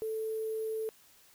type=tone with sample-and-hold; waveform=sine; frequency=440 Hz; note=A4; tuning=in tune; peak=-32 dBFS; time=0.02-0.89 s; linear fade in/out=0 ms; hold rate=11025 Hz; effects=white hiss -61 dBFS RMS until 1.34 s